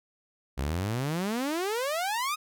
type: exponential sweep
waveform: sawtooth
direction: up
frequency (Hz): 62.6 to 1275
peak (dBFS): -24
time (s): 0.57-2.36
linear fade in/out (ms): 20
effects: none